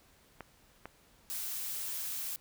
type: clicks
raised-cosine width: 0.5 ms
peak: -27 dBFS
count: 2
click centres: 0.407 / 0.856 s
type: noise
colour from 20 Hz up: blue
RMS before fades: -38 dBFS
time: 1.3-2.36 s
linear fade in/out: 0 ms
effects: pink hiss -64 dBFS RMS until 2.4 s